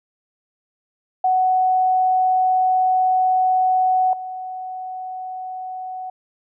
sine tone with level steps, 744 Hz, F#5, 9 cents sharp, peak -14 / -27 dBFS, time 1.24-6.1 s, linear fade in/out 5 ms, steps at 4.13 s, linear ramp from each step 2 ms, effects none

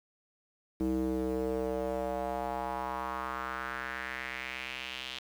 square tone with band-pass filter sweep, 64.2 Hz, C2, 32 cents flat, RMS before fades -35 dBFS, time 0.8-5.19 s, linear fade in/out 5 ms, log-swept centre 310 to 3300 Hz, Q 3.1, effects 9-bit

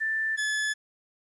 sine / 40% pulse tone pair in turn, 1770 / 1719.6 Hz, A6 / A6, +10 / -40 cents, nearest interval minor second, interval 50 cents, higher first, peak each -25 dBFS, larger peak neither, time 0-0.37 / 0.37-0.74 s, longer neither, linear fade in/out 20 ms, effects resampled to 24000 Hz + 10-bit

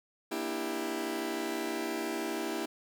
sawtooth chord, E half-diminished seventh, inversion second, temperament just, 237.3 / 296.7 / 329.6 / 395.6 Hz, Bb3 / D4 / E4 / G4, +31 / +18 / 0 / +16 cents, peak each -37 / -36 / -32 / -34 dBFS, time 0.31-2.66 s, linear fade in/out 10 ms, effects 10-bit

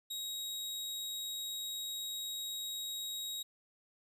sawtooth tone, 3798 Hz, A#7, 32 cents sharp, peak -35 dBFS, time 0.1-3.43 s, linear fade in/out 10 ms, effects resampled to 32000 Hz + 12-bit

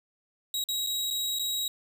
sawtooth tone with dropouts, 3831 Hz, A#7, 47 cents sharp, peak -25 dBFS, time 0.54-1.68 s, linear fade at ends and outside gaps 2 ms, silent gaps 0.64-0.687 / 0.865-0.87 / 1.104-1.108 / 1.388-1.394 s, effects none

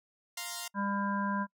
5% pulse chord, F suspended fourth, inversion none, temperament equal, 698.5 / 932.3 / 1046.5 Hz, F5 / Bb5 / C6, 0 / 0 / 0 cents, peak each -30 dBFS, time 0.37-0.68 s, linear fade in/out 5 ms
harmonic tone, 200 Hz, G3, 35 cents sharp, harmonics 1 / 3 / 5 / 7 / 8, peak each -32 / -43 / -34 / -45 / -39 dBFS, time 0.74-1.47 s, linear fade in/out 50 ms
effects noise-tail reverb RT60 0.1 s tail -25 dB re dry

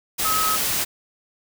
sine tone in noise, 1278 Hz, D#6, 46 cents sharp, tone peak -21 dBFS, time 0.24-0.57 s, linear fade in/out 20 ms, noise white, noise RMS -23 dBFS, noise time 0.18-0.85 s, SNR -1 dB, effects none

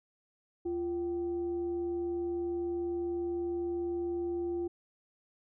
sine tone with frequency modulation, 346.5 Hz, F4, 14 cents flat, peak -31 dBFS, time 0.65-4.68 s, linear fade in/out 10 ms, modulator 423 Hz, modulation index 0.26, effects none

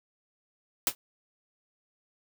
white noise with exponential decay, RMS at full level -20 dBFS, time 0.87-0.95 s, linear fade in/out 1 ms, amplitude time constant 16 ms, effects none

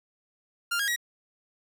sawtooth tone with pitch steps, 1396.9 / 1632.7 / 1908.2 Hz, F6 / G#6 / A#6, 0 / -30 / +40 cents, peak -22 dBFS, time 0.71-0.962 s, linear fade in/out 10 ms, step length 84 ms, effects none

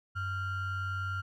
triangle ring-modulated tone, 740 Hz, F#5, in tune, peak -27 dBFS, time 0.15-1.22 s, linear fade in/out 20 ms, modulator 645 Hz, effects none

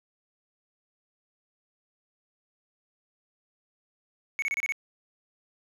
triangle tone bursts, 2217 Hz, C#7, in tune, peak -24 dBFS, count 6, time 4.39-4.722 s, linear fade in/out 0 ms, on 32 ms, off 28 ms, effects none

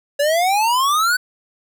square exponential sweep, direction up, 562 to 1521 Hz, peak -15 dBFS, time 0.19-1.17 s, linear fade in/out 10 ms, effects none

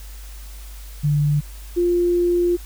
sine tone pair in turn, 147.1 / 349.9 Hz, D3 / F4, +3 / +3 cents, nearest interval octave + minor third, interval 1500 cents, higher second, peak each -15 dBFS, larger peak neither, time 1.03-1.41 / 1.76-2.57 s, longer second, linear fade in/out 20 ms, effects added 50 Hz sine -34 dBFS peak until 2.65 s + white hiss -45 dBFS RMS until 2.65 s

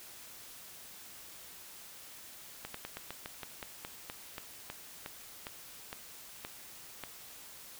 slowing click train, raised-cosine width 0.3 ms, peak -24 dBFS, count 17, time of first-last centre 2.65-7.037 s, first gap 94 ms, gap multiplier 1.13, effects white hiss -51 dBFS RMS until 7.79 s

